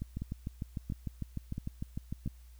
two click trains, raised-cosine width 5 ms, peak -24 / -24 dBFS, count 4 / 16, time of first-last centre 0.22-2.261 / 0.02-2.276 s, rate 1.47 / 6.65 Hz, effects added 60 Hz sine -51 dBFS peak until 2.59 s + white hiss -67 dBFS RMS until 2.59 s

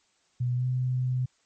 sine tone with pitch glide, 123.47 to 127.09 Hz, B2 to C3, 0 to -50 cents, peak -24 dBFS, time 0.4-1.26 s, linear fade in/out 10 ms, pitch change +50 cents, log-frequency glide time 0.55-0.65 s, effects white hiss -68 dBFS RMS until 1.45 s + MP3 32 kbps

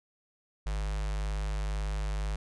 square tone with notch filter, 51 Hz, G#1, 31 cents flat, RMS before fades -32 dBFS, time 0.66-2.36 s, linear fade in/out 5 ms, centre 280 Hz, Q 0.84, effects resampled to 22050 Hz

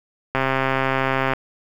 click train, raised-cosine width 0.5 ms, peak -5 dBFS, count 132, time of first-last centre 0.35-1.335 s, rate 133 Hz, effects 7-bit

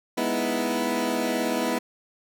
20% pulse chord, E major seventh, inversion first, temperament equal, 207.7 / 246.9 / 311.1 / 329.6 Hz, G#3 / B3 / D#4 / E4, 0 / 0 / 0 / 0 cents, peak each -27 / -22 / -28 / -24 dBFS, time 0.17-1.79 s, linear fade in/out 10 ms, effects none

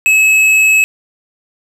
sine tone with hard clipping, 2581 Hz, E7, 37 cents flat, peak -8 dBFS, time 0.06-0.84 s, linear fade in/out 0 ms, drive 8 dB, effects none

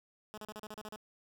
10% pulse tone bursts, 213.3 Hz, G#3, 46 cents sharp, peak -35 dBFS, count 9, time 0.34-0.961 s, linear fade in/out 0 ms, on 37 ms, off 36 ms, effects none

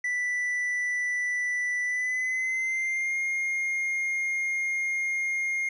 triangle tone with pitch glide, 1975.5 to 2130 Hz, B6 to C7, 0 to +30 cents, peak -24 dBFS, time 0.04-5.69 s, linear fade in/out 5 ms, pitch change +130 cents, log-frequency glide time 1.83-3.17 s, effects resampled to 24000 Hz

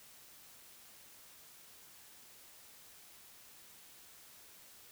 silence, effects white hiss -58 dBFS RMS until 4.91 s

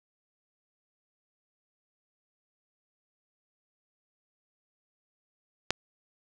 click, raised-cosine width 0.2 ms, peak -7 dBFS, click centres 5.706 s, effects none

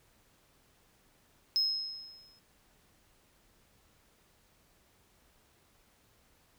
sine tone with exponential decay, 5150 Hz, E8, 41 cents flat, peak -22 dBFS, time 1.56-2.39 s, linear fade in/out 0 ms, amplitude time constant 180 ms, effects tanh soft clip ceiling -23 dBFS + pink hiss -67 dBFS RMS until 6.58 s

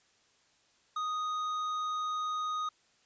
sine tone with tanh clipping, 1244.5 Hz, D#6, in tune, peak -33 dBFS, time 0.96-2.69 s, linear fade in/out 5 ms, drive 9 dB, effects white hiss -68 dBFS RMS until 3.05 s + resampled to 16000 Hz

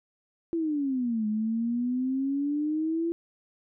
sine exponential two-way sweep, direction down then up, 340 to 211.1 to 340 Hz, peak -25 dBFS, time 0.53-3.12 s, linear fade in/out 0 ms, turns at 1.27 s, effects none

